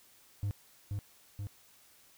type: tone with echo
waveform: triangle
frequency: 101.3 Hz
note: G#2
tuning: 43 cents flat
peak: -28 dBFS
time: 0.43-0.51 s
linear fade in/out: 0 ms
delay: 480 ms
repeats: 2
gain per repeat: -3 dB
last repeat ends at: 1.47 s
effects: tanh soft clip ceiling -24 dBFS + white hiss -62 dBFS RMS until 2.17 s